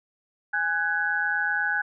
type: tone cluster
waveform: sine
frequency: 828 / 1496 / 1664 Hz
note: G#5 / F#6 / G#6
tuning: -5 / +19 / +3 cents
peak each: -32 / -25 / -27 dBFS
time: 0.53-1.82 s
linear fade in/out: 10 ms
effects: none